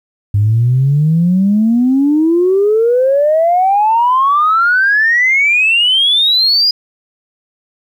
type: exponential sweep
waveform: sine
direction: up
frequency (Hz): 99.5 to 4952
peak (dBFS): -7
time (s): 0.34-6.71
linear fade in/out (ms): 5
effects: tanh soft clip ceiling -3 dBFS + 8-bit